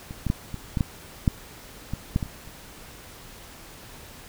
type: clicks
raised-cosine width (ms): 5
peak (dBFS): -23 / -13 / -9 / -19 / -12 / -9 / -6 / -16 / -9 / -16 / -30 / -30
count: 12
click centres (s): 0.109 / 0.267 / 0.301 / 0.543 / 0.772 / 0.808 / 1.278 / 1.936 / 2.161 / 2.228 / 2.259 / 2.476
effects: pink hiss -45 dBFS RMS until 4.28 s